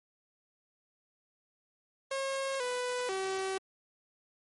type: tone with pitch steps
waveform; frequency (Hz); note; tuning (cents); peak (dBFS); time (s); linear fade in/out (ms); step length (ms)
sawtooth; 541 / 496.1 / 382.6; C#5 / B4 / G4; -42 / +8 / -42; -28; 2.11-3.58; 5; 490
effects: MP3 48 kbps